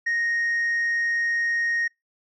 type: tone with tanh clipping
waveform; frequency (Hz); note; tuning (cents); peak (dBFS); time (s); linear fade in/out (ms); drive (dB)
sine; 1864.7; A#6; 0; -22; 0.06-1.88; 10; 1
effects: noise-tail reverb RT60 0.2 s tail -26 dB re dry